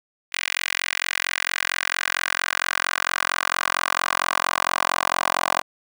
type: tone with high-pass filter sweep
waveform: 10% pulse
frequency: 44.39 Hz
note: F1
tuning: 29 cents sharp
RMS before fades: -24 dBFS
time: 0.32-5.62 s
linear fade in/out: 20 ms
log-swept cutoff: 2200 to 900 Hz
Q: 2.2
effects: none